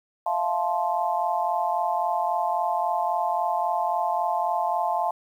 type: chord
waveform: sine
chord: F major seventh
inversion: third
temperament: just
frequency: 654.8 / 698.5 / 873.1 / 1047.7 Hz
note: E5 / F5 / A5 / C6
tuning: -12 / 0 / -14 / +2 cents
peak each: -31 / -26 / -26 / -30 dBFS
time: 0.26-5.11 s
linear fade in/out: 5 ms
effects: 9-bit